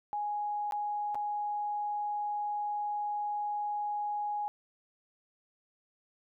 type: tone with dropouts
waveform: sine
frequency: 830.6 Hz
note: G#5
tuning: in tune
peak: -31 dBFS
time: 0.13-4.48 s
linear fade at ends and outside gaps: 0 ms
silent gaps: 0.71-0.722 / 1.146-1.154 s
effects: none